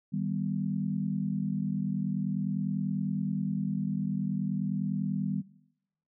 sine chord, Eb augmented, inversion none, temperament equal with one note detuned, 155.56 / 196 / 245.8 Hz, Eb3 / G3 / B3, 0 / 0 / -8 cents, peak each -33 / -31 / -36 dBFS, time 0.12-5.42 s, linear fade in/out 20 ms, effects noise-tail reverb RT60 0.8 s tail -19 dB re dry

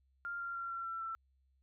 sine tone with pitch steps, 1396.9 / 1384.8 / 1372.9 / 1361.1 / 1349.3 / 1337.7 Hz, F6 / F6 / F6 / F6 / E6 / E6, 0 / -15 / -30 / -45 / +40 / +25 cents, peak -38 dBFS, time 0.25-1.15 s, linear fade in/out 0 ms, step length 150 ms, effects added 66 Hz sine -70 dBFS peak until 1.62 s

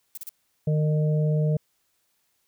violet noise bursts, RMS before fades -36 dBFS, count 3, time 0.15-0.292 s, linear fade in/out 2 ms, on 24 ms, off 35 ms
harmonic tone, 152.9 Hz, D#3, 30 cents flat, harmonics 1 / 3 / 4, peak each -20 / -31 / -33 dBFS, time 0.67-1.57 s, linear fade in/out 5 ms
effects white hiss -71 dBFS RMS until 2.47 s

